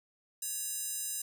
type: tone with high-pass filter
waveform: square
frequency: 560 Hz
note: C#5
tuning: 18 cents sharp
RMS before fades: -37 dBFS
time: 0.42-1.22 s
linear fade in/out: 5 ms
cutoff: 8100 Hz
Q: 1.7
effects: 11-bit